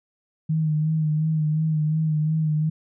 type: tone with vibrato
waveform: sine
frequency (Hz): 155.56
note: D#3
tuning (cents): 0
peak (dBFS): -19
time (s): 0.49-2.7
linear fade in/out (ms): 10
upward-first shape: sine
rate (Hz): 2.8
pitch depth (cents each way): 37
effects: none